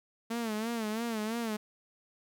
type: tone with vibrato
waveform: sawtooth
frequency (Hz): 223.7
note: A3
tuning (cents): +29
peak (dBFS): -28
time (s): 0.3-1.57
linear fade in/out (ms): 10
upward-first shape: sine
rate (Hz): 3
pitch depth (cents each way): 96
effects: none